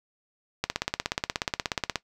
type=click train; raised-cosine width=0.2 ms; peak=-8 dBFS; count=23; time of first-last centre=0.64-1.957 s; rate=16.7 Hz; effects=noise-tail reverb RT60 0.1 s tail -18 dB re dry